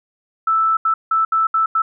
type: tone bursts at uneven times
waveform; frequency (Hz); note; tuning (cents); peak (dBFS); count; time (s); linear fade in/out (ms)
sine; 1318.5; E6; 0; -13; 6; 0.47-0.77 / 0.85-0.94 / 1.11-1.25 / 1.32-1.47 / 1.54-1.66 / 1.75-1.82; 5
effects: none